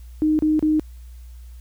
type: tone bursts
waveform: sine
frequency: 308.5 Hz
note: D#4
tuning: 15 cents flat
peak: -15 dBFS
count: 3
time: 0.22-0.796 s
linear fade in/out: 0 ms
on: 170 ms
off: 33 ms
effects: added 60 Hz sine -37 dBFS peak until 1.6 s + white hiss -58 dBFS RMS until 1.6 s